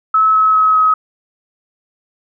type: tone with pitch steps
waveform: sine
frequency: 1296 / 1287.8 / 1279.6 / 1271.5 Hz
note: E6 / E6 / D#6 / D#6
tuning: -30 / -41 / +48 / +37 cents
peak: -8 dBFS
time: 0.14-0.94 s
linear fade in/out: 5 ms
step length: 200 ms
effects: none